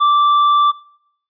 sine tone with tanh clipping, 1170 Hz, D6, 7 cents flat, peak -11 dBFS, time 0-0.72 s, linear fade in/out 20 ms, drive 7 dB, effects noise-tail reverb RT60 0.7 s tail -21 dB re dry + resampled to 11025 Hz

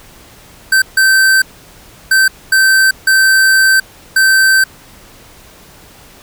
square tone bursts at uneven times, 1550 Hz, G6, 20 cents flat, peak -7 dBFS, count 6, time 0.72-0.82 / 0.97-1.42 / 2.11-2.28 / 2.52-2.91 / 3.07-3.8 / 4.16-4.64 s, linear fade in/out 5 ms, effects pink hiss -40 dBFS RMS until 6.22 s

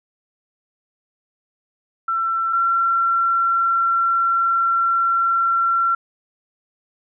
sine tone pair in turn, 1345 / 1360.6 Hz, E6 / F6, +34 / -46 cents, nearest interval unison, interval 20 cents, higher second, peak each -18 / -15 dBFS, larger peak second, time 2.08-2.53 / 2.53-5.95 s, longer second, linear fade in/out 5 ms, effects none

